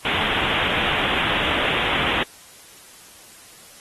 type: low-pass noise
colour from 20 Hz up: white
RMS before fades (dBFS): -23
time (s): 0.05-2.23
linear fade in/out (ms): 2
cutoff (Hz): 3500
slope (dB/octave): 96
effects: white hiss -46 dBFS RMS until 3.8 s + AAC 32 kbps